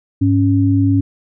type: tone pair together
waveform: sine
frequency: 102.23 / 277.2 Hz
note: G#2 / C#4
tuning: -27 / 0 cents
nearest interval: octave + perfect fourth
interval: 1727 cents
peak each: -13 dBFS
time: 0.21-1.01 s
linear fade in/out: 10 ms
effects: none